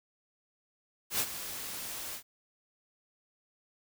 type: noise with ADSR envelope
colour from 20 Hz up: white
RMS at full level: -28 dBFS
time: 1.1-2.23 s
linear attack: 99 ms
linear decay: 53 ms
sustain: -12 dB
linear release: 85 ms
effects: none